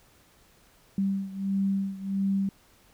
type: beating tone pair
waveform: sine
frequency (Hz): 194.9 / 196.4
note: G3 / G3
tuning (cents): -10 / +4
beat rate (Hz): 1.5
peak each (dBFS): -27 / -30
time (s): 0.98-2.49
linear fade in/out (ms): 2
effects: pink hiss -60 dBFS RMS until 2.93 s